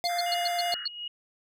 square tone with vibrato, 698.5 Hz, F5, in tune, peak -28 dBFS, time 0.04-0.74 s, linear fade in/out 0 ms, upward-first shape square, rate 18 Hz, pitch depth 8 cents each way
sine tone bursts, 4345 Hz, C#8, 35 cents flat, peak -26 dBFS, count 7, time 0.05-0.878 s, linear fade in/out 2 ms, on 24 ms, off 110 ms
white band-pass noise, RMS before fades -44 dBFS, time 0.09-0.86 s, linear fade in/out 5 ms, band 1300 to 1900 Hz, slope 96 dB/octave
sine tone with tremolo, 2887 Hz, F#7, 43 cents flat, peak -32 dBFS, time 0.26-1.08 s, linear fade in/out 5 ms, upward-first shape sine, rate 2.7 Hz, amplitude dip 65%
effects none

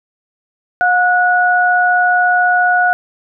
sine tone pair together, 720 / 1464.3 Hz, F#5 / F#6, -47 / -18 cents, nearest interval octave, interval 1229 cents, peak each -12 dBFS, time 0.81-2.93 s, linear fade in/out 0 ms, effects none

